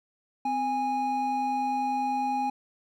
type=tone pair together; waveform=triangle; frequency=258 / 824 Hz; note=C4 / G#5; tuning=-24 / -14 cents; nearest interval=octave + minor sixth; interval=2010 cents; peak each=-31 / -24 dBFS; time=0.45-2.5 s; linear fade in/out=5 ms; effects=none